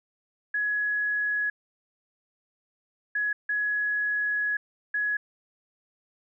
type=tone bursts at uneven times; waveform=sine; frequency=1681 Hz; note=G#6; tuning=20 cents sharp; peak=-24 dBFS; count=4; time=0.54-1.5 / 3.15-3.33 / 3.49-4.57 / 4.94-5.17 s; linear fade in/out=5 ms; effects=none